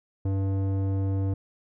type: tone with low-pass filter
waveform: square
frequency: 97.1 Hz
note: G2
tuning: 16 cents flat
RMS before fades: -26 dBFS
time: 0.25-1.34 s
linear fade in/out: 5 ms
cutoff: 490 Hz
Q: 0.77
effects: none